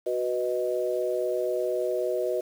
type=chord; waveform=sine; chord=B major; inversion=second; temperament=equal; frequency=370 / 493.9 / 622.3 Hz; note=F#4 / B4 / D#5; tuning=0 / 0 / 0 cents; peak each=-29 dBFS; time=0.06-2.41 s; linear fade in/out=10 ms; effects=8-bit